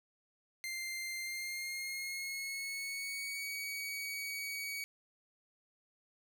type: tone with pitch glide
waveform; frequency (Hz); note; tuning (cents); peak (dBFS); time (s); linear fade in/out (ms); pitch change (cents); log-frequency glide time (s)
sawtooth; 2093 to 2256; C7 to C#7; 0 to +30; -35; 0.64-4.84; 0; +130; 1.21-3.47
effects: none